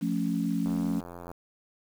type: chord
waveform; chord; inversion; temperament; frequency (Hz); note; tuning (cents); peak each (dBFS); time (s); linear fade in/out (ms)
sine; F augmented; none; equal; 174.61 / 220 / 277.2; F3 / A3 / C#4; 0 / 0 / 0; -30; 0.01-1.01; 20
type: click train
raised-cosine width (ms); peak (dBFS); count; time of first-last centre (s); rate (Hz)
1; -28; 58; 0.66-1.315; 87
effects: 8-bit